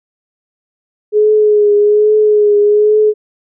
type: tone with vibrato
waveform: sine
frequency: 420 Hz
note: G#4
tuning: 19 cents sharp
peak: -6 dBFS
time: 1.12-3.14 s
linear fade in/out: 50 ms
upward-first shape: triangle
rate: 1.2 Hz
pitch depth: 37 cents each way
effects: none